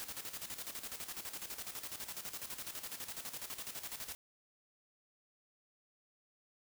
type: noise with tremolo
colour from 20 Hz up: white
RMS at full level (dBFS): -43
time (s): 0-4.15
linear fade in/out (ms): 0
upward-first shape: square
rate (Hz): 12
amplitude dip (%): 65
effects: none